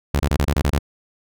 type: tone bursts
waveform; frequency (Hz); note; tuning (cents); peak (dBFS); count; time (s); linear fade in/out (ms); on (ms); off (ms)
sawtooth; 71.2; C#2; +47; -12; 8; 0.14-0.788; 5; 60; 24
effects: none